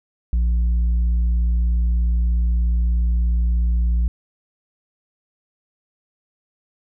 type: tone with tanh clipping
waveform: triangle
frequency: 58.4 Hz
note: A#1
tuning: 4 cents sharp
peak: -16 dBFS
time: 0.33-4.08 s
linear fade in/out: 0 ms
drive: 8 dB
effects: none